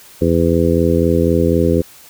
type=harmonic tone; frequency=84 Hz; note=E2; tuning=33 cents sharp; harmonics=1 / 2 / 3 / 4 / 5 / 6; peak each=-18 / -18 / -18 / -18 / -18 / -18 dBFS; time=0.21-1.82 s; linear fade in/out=10 ms; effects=white hiss -42 dBFS RMS until 2.09 s